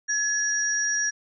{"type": "tone pair together", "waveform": "sine", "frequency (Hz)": [1702, 5703], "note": ["G#6", "F8"], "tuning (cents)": [42, 35], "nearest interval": "octave + major sixth", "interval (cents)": 2093, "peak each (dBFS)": -25, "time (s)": [0.08, 1.11], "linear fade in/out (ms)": 20, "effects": []}